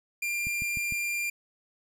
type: tone with vibrato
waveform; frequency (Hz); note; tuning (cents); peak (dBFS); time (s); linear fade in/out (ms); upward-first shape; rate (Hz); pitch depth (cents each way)
45% pulse; 2390; D7; +30; -28; 0.22-1.3; 5; triangle; 20; 8
type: click train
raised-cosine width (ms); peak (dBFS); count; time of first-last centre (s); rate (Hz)
5; -27; 4; 0.47-0.923; 6.62
effects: none